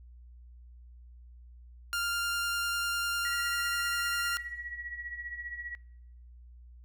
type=tone with vibrato; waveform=sawtooth; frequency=1396.9 Hz; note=F6; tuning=in tune; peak=-26 dBFS; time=1.93-4.37 s; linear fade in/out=0 ms; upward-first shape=sine; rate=10 Hz; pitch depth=8 cents each way
type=tone with tremolo; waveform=sine; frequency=1924 Hz; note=B6; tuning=46 cents flat; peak=-34 dBFS; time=3.25-5.75 s; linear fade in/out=0 ms; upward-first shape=triangle; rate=15 Hz; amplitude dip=70%
effects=noise-tail reverb RT60 0.8 s tail -23 dB re dry + added 60 Hz sine -49 dBFS peak until 6.84 s